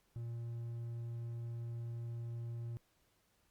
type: tone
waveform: triangle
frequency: 117.2 Hz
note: A#2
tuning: 10 cents sharp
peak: -38 dBFS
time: 0.16-2.77 s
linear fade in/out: 0 ms
effects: pink hiss -75 dBFS RMS until 3.5 s + Opus 48 kbps